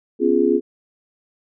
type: chord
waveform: sine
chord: C# dominant seventh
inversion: third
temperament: just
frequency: 249.5 / 277.2 / 346.5 / 415.8 Hz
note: B3 / C#4 / E#4 / G#4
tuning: +18 / 0 / -14 / +2 cents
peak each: -21 / -21 / -18 / -18 dBFS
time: 0.19-0.61 s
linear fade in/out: 50 ms
effects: none